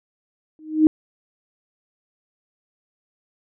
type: tone with exponential growth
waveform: sine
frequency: 311.1 Hz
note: D#4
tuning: in tune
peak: -6 dBFS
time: 0.59-0.87 s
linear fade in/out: 1 ms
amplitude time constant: 60 ms
effects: none